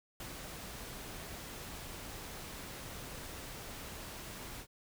pink noise with ADSR envelope, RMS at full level -44 dBFS, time 0.2-4.67 s, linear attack 3 ms, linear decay 80 ms, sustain -2 dB, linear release 70 ms, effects none

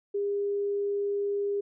sine tone, 404.3 Hz, G#4, 46 cents flat, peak -26 dBFS, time 0.14-1.61 s, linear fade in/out 10 ms, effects none

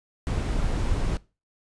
brown noise, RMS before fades -25 dBFS, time 0.27-1.17 s, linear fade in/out 0 ms, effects noise-tail reverb RT60 0.3 s tail -21 dB re dry + resampled to 22050 Hz

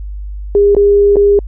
sine tone with dropouts, 405.3 Hz, G#4, 42 cents flat, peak -5 dBFS, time 0.55-1.39 s, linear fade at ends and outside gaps 1 ms, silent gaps 0.749-0.766 / 1.158-1.167 s, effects added 50 Hz sine -21 dBFS peak until 1.47 s

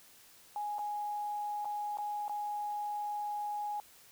sine tone with dropouts, 830.6 Hz, G#5, in tune, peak -34 dBFS, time 0.56-3.8 s, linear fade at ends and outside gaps 1 ms, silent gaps 0.784-0.791 / 1.647-1.654 / 1.972-1.985 / 2.281-2.295 s, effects white hiss -59 dBFS RMS until 4.11 s

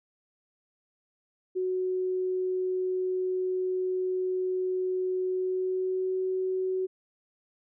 sine tone with pitch glide, 370 to 374.1 Hz, F#4 to F#4, 0 to +19 cents, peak -26 dBFS, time 1.55-6.87 s, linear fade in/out 20 ms, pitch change +19 cents, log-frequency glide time 5.25-6.16 s, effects none

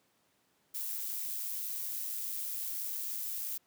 violet noise with amplitude modulation, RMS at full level -36 dBFS, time 0.74-3.58 s, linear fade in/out 10 ms, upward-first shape sine, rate 106 Hz, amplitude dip 35%, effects pink hiss -72 dBFS RMS until 3.66 s + high-pass 150 Hz 12 dB/octave

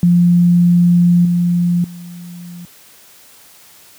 sine tone with level steps, 174.61 Hz, F3, in tune, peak -7 / -11 / -29 dBFS, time 0.03-2.65 s, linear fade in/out 0 ms, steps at 1.25 / 1.84 s, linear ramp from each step 2 ms, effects white hiss -44 dBFS RMS until 3.98 s + high-pass 60 Hz 12 dB/octave

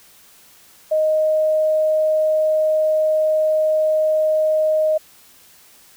sine tone, 622.3 Hz, D#5, in tune, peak -14 dBFS, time 0.91-4.98 s, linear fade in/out 10 ms, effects white hiss -49 dBFS RMS until 5.96 s

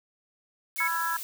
blue noise, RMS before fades -37 dBFS, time 0.76-1.23 s, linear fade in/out 0 ms
sine tone, 2202 Hz, C#7, 12 cents flat, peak -26 dBFS, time 0.78-0.88 s, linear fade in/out 10 ms
sine chord, E major, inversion second, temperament equal with one note detuned, 987.8 / 1336.1 / 1661.2 Hz, B5 / E6 / G#6, 0 / +23 / 0 cents, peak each -31 dBFS, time 0.8-1.17 s, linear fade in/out 5 ms
effects none

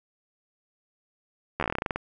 slowing click train, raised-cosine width 0.5 ms, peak -12 dBFS, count 14, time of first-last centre 1.6-1.96 s, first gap 12 ms, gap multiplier 1.13, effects none

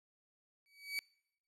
30% pulse tone with exponential growth, 2274 Hz, C#7, 44 cents sharp, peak -31 dBFS, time 0.66-0.99 s, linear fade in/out 0 ms, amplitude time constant 71 ms, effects noise-tail reverb RT60 0.8 s tail -26 dB re dry + low-pass 12000 Hz 12 dB/octave

